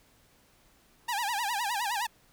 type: tone with vibrato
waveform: sawtooth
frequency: 880 Hz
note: A5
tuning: in tune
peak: -25 dBFS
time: 1.08-2.07 s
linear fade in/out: 10 ms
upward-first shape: sine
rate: 9.7 Hz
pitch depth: 190 cents each way
effects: pink hiss -63 dBFS RMS until 2.32 s